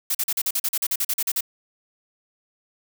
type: noise bursts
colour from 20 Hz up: blue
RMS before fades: -23 dBFS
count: 15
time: 0.1-1.408 s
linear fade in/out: 5 ms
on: 48 ms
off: 42 ms
effects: none